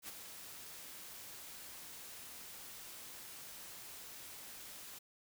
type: noise with ADSR envelope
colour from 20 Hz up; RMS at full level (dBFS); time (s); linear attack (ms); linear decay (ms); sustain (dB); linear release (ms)
white; -45; 0.02-4.99; 63; 23; -6; 10
effects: none